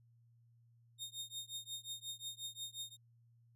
sawtooth tone with tremolo, 3688 Hz, A#7, 19 cents flat, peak -37 dBFS, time 0.98-2.97 s, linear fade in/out 50 ms, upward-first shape triangle, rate 5.6 Hz, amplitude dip 100%, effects added 117 Hz sine -65 dBFS peak until 3.55 s + resampled to 32000 Hz

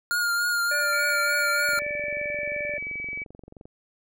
square tone with vibrato, 1417 Hz, F6, 25 cents sharp, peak -23 dBFS, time 0.11-1.79 s, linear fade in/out 0 ms, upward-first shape triangle, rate 3.4 Hz, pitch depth 33 cents each way
harmonic tone, 587.3 Hz, D5, in tune, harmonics 1 / 3 / 4, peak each -31 / -36 / -37 dBFS, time 0.71-2.78 s, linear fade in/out 5 ms
sine tone, 2286 Hz, D7, 47 cents flat, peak -30 dBFS, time 0.92-3.24 s, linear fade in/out 10 ms
click train, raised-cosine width 2 ms, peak -31 dBFS, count 46, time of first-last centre 1.69-3.655 s, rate 22.9 Hz
effects none

